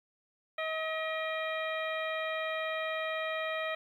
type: harmonic tone with a mistuned harmonic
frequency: 636 Hz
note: D#5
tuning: 38 cents sharp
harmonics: 1 / 2 / 3 / 4 / 5 / 6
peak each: -35 / -39 / -38 / -41 / -46 / -47 dBFS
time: 0.58-3.75 s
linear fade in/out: 5 ms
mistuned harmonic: 4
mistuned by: -91 cents
effects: 11-bit